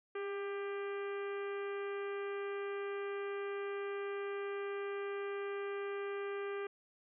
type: harmonic tone with a mistuned harmonic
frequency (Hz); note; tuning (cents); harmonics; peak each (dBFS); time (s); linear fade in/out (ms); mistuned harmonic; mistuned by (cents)
396.9; G4; +22; 1 / 2 / 3 / 4 / 5 / 6 / 7 / 8; -38 / -53 / -48 / -50 / -53 / -54 / -59 / -63; 0.15-6.67; 5; 1; +23
effects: none